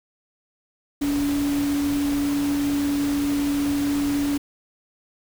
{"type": "tone in noise", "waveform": "sine", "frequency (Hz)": 285.8, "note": "D4", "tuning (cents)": -47, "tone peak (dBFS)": -20, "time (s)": [1.01, 4.38], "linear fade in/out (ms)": 10, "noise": "pink", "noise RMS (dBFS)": -33, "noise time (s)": [1.01, 4.38], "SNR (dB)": 10, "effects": []}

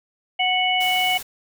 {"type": "harmonic tone", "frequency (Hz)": 738, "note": "F#5", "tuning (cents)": -5, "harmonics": [1, 3, 4], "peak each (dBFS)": [-22, -22, -22], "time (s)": [0.39, 1.18], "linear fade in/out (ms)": 10}
{"type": "noise", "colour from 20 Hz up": "white", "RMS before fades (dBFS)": -34, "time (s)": [0.8, 1.23], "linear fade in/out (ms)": 10}
{"effects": []}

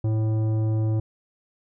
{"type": "tone with tanh clipping", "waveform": "sine", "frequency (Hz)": 109.6, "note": "A2", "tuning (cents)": -6, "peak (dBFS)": -22, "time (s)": [0.04, 1], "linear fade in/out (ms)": 5, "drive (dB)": 12, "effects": []}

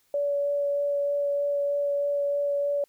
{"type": "tone with vibrato", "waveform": "sine", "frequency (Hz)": 571, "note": "D5", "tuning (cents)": -49, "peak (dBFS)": -23, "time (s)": [0.14, 2.84], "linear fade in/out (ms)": 2, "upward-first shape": "sine", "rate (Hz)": 3.2, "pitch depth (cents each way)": 8, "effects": ["white hiss -67 dBFS RMS until 2.88 s"]}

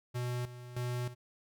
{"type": "tone with tremolo", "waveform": "square", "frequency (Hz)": 123, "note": "B2", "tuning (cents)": -7, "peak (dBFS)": -34, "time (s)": [0.14, 1.15], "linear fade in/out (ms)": 20, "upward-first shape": "square", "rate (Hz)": 1.6, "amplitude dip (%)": 75, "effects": []}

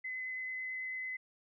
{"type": "tone with vibrato", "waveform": "sine", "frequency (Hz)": 2032, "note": "B6", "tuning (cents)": 49, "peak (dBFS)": -37, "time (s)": [0.04, 1.17], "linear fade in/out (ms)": 10, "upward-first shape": "sine", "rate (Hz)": 9.1, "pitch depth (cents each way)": 8, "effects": []}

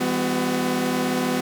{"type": "tone cluster", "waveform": "sawtooth", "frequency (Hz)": [165.6, 202, 251.6, 368.7], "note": ["E3", "G#3", "B3", "F#4"], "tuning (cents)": [8, -48, 32, -6], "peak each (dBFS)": [-27, -25, -19, -25], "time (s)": [0, 1.41], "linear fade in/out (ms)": 10, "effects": []}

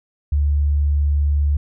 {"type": "tone", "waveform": "sine", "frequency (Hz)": 72.6, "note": "D2", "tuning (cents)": -19, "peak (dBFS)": -14, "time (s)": [0.32, 1.57], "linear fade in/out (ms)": 5, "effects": []}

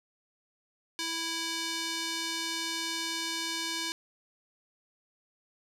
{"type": "tone with band-pass filter", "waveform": "square", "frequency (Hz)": 329.6, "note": "E4", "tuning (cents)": 0, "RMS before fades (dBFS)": -34, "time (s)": [0.99, 3.92], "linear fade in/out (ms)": 0, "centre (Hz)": 4600, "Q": 1.1, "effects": []}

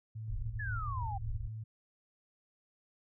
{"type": "tone", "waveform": "sine", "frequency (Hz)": 110, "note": "A2", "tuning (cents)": 0, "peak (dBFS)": -39, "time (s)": [0.15, 1.64], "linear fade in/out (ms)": 10}
{"type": "low-pass noise", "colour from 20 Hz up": "pink", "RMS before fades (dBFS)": -39, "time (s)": [0.28, 1.48], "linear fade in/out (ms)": 5, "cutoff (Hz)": 120, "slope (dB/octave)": 96}
{"type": "exponential sweep", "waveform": "sine", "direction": "down", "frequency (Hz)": [1760, 765], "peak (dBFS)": -38, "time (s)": [0.59, 1.18], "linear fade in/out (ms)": 10}
{"effects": []}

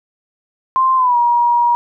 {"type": "tone with pitch glide", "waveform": "sine", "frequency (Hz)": [1046.5, 954.1], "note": ["C6", "A#5"], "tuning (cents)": [0, 40], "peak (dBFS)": -10, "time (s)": [0.76, 1.75], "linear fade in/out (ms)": 0, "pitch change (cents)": -160, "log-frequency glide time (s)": [0.96, 1.17], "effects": []}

